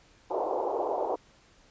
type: band-pass noise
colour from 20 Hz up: pink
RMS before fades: -30 dBFS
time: 0.3-1.16 s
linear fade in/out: 10 ms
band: 360 to 950 Hz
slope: 48 dB/octave
effects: pink hiss -60 dBFS RMS until 1.7 s + resampled to 16000 Hz